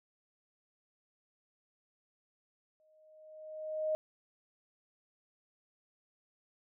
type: tone with exponential growth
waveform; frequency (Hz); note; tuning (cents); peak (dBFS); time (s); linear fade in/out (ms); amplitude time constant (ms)
sine; 622.3; D#5; 0; -28; 2.8-3.95; 0; 250
effects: none